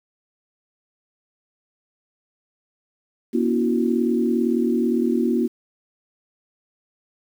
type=tone cluster; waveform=sine; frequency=240 / 279.5 / 330.4 / 368.2 Hz; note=B3 / C#4 / E4 / F#4; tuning=-49 / +14 / +4 / -8 cents; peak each=-20 / -28 / -24 / -24 dBFS; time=3.33-5.48 s; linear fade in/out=20 ms; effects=8-bit